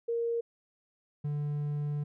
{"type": "tone pair in turn", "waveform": ["sine", "triangle"], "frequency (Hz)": [466.2, 146.84], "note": ["A#4", "D3"], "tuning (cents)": [0, 0], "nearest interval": "octave + minor sixth", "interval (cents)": 2000, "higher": "first", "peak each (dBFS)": -28, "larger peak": "neither", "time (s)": [[0.08, 0.41], [1.24, 2.04]], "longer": "second", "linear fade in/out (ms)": 10, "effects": []}